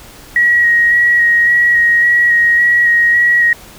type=tone with vibrato; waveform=sine; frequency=1900 Hz; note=A#6; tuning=33 cents sharp; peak=-7 dBFS; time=0.36-3.53 s; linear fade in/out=2 ms; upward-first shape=square; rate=1.8 Hz; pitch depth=14 cents each way; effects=pink hiss -37 dBFS RMS until 3.78 s